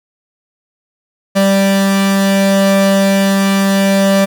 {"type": "tone pair together", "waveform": "45% pulse", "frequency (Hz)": [195.89, 587], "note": ["G3", "D5"], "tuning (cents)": [-1, -1], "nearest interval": "octave + perfect fifth", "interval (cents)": 1900, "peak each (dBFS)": [-10, -15], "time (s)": [1.35, 4.26], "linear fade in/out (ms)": 20, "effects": ["8-bit"]}